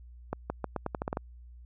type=accelerating click train; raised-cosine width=1 ms; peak=-17 dBFS; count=10; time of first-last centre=0.33-1.171 s; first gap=170 ms; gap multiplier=0.84; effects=added 60 Hz sine -47 dBFS peak until 1.65 s